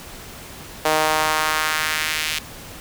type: tone with high-pass filter sweep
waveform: sawtooth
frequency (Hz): 155.56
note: D#3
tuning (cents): 0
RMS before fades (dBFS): -21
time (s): 0.85-2.39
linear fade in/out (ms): 5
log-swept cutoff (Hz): 610 to 2700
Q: 1.4
effects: pink hiss -38 dBFS RMS until 2.8 s